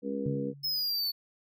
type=harmonic tone; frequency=68.7 Hz; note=C#2; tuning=15 cents flat; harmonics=3 / 4 / 5 / 6 / 7; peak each=-36 / -35 / -46 / -42 / -35 dBFS; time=0.02-0.54 s; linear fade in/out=50 ms
type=tone with exponential decay; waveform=sine; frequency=141.3 Hz; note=C#3; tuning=34 cents sharp; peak=-28 dBFS; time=0.26-0.91 s; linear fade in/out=2 ms; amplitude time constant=140 ms
type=exponential sweep; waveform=square; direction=down; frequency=5210 to 4432 Hz; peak=-29 dBFS; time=0.63-1.12 s; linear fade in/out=20 ms
effects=none